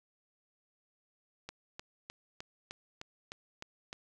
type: click train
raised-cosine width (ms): 0.2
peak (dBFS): -25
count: 9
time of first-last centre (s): 1.49-3.929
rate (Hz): 3.28
effects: none